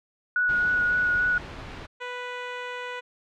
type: tone with vibrato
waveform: sine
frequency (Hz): 1462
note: F#6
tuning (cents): -21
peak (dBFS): -20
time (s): 0.36-1.38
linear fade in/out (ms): 2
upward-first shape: sine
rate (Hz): 3.6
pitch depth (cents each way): 14
type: noise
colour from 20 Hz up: pink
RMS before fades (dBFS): -38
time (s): 0.48-1.87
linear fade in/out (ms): 20
type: tone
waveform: 10% pulse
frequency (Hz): 493.9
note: B4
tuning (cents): 0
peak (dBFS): -23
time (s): 2-3.01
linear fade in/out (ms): 20
effects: low-pass 3000 Hz 12 dB/octave